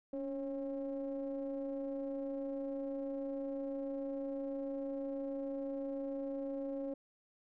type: ring-modulated tone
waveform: triangle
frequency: 133.3 Hz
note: C3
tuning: 33 cents sharp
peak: -32 dBFS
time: 0.13-6.94 s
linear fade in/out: 5 ms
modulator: 413 Hz
effects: none